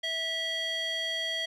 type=tone with band-pass filter; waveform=square; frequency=653 Hz; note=E5; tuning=17 cents flat; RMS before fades=-32 dBFS; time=0.03-1.46 s; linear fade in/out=10 ms; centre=2900 Hz; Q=4.1; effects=none